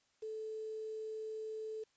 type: tone with quantisation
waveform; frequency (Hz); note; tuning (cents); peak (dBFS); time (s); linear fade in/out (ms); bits
sine; 436.8; A4; -13; -40; 0.22-1.84; 10; 10
effects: white hiss -75 dBFS RMS until 1.96 s + resampled to 16000 Hz